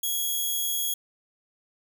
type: tone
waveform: 5% pulse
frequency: 3322 Hz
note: G#7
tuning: in tune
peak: -17 dBFS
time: 0.03-0.94 s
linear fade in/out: 5 ms
effects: none